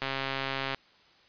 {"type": "click train", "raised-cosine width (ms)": 0.3, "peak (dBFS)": -15, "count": 99, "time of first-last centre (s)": [0.02, 0.746], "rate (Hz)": 135, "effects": ["white hiss -60 dBFS RMS until 1.28 s", "resampled to 11025 Hz"]}